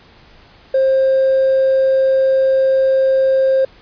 triangle tone with hard clipping, 531 Hz, C5, 25 cents sharp, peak -10 dBFS, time 0.74-3.65 s, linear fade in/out 5 ms, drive 2 dB, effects pink hiss -46 dBFS RMS until 3.81 s + resampled to 11025 Hz

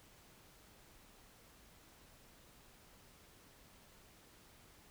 silence, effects pink hiss -63 dBFS RMS until 4.9 s

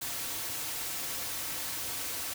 white noise with comb filter, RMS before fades -36 dBFS, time 0.01-2.34 s, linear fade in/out 10 ms, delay 4.9 ms, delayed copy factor -0.5, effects none

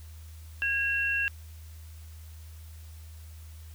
sine tone pair together, 1640 / 2723 Hz, G#6 / F7, -22 / -44 cents, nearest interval major sixth, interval 878 cents, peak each -28 dBFS, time 0.62-1.28 s, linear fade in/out 0 ms, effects added 79 Hz sine -43 dBFS peak until 3.74 s + white hiss -57 dBFS RMS until 3.74 s

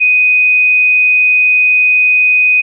sine tone, 2496 Hz, D#7, 5 cents sharp, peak -6 dBFS, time 0-2.62 s, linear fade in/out 20 ms, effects none

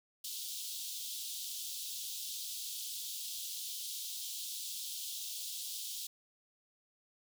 pink high-pass noise, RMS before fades -42 dBFS, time 0.24-6.07 s, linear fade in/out 5 ms, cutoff 3200 Hz, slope 48 dB/octave, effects none

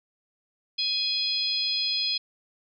harmonic tone, 834 Hz, G#5, 7 cents sharp, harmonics 3 / 4 / 5 / 6, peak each -36 / -30 / -28 / -29 dBFS, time 0.78-2.18 s, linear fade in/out 10 ms, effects none

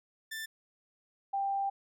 sawtooth / sine tone pair in turn, 1773 / 789.8 Hz, A6 / G5, +13 / +13 cents, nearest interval octave + major second, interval 1400 cents, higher first, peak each -34 / -29 dBFS, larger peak second, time 0.31-0.46 / 1.33-1.7 s, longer second, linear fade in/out 10 ms, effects none

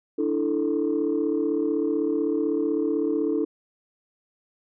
sine chord, D suspended second, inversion none, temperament equal, 293.7 / 329.6 / 440 Hz, D4 / E4 / A4, 0 / 0 / 0 cents, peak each -25 dBFS, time 0.18-3.45 s, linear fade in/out 10 ms, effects tanh soft clip ceiling -15 dBFS

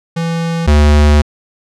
square tone pair in turn, 166.4 / 74.12 Hz, E3 / D2, +17 / +17 cents, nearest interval octave + major second, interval 1400 cents, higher first, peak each -15 / -6 dBFS, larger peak second, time 0.16-0.67 / 0.67-1.22 s, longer second, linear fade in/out 10 ms, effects low-pass 7000 Hz 12 dB/octave

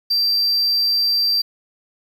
triangle tone, 4699 Hz, D8, in tune, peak -14 dBFS, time 0.1-1.42 s, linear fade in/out 10 ms, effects 8-bit

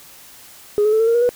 sine tone with pitch steps, 415.3 / 426.7 / 438.5 / 450.5 / 462.9 / 475.7 / 488.8 Hz, G#4 / G#4 / A4 / A4 / A#4 / A#4 / B4, 0 / +47 / -6 / +41 / -12 / +35 / -18 cents, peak -11 dBFS, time 0.78-1.291 s, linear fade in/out 0 ms, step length 73 ms, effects tanh soft clip ceiling -9 dBFS + white hiss -43 dBFS RMS until 1.35 s

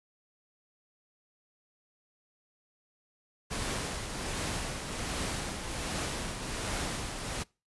pink noise with tremolo, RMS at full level -33 dBFS, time 3.5-7.44 s, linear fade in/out 20 ms, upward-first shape triangle, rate 1.3 Hz, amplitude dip 50%, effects noise-tail reverb RT60 0.3 s tail -25 dB re dry + resampled to 24000 Hz

